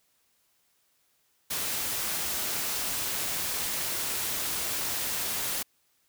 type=noise; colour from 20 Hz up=white; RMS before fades=-31 dBFS; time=1.5-5.63 s; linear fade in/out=10 ms; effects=white hiss -70 dBFS RMS until 6.08 s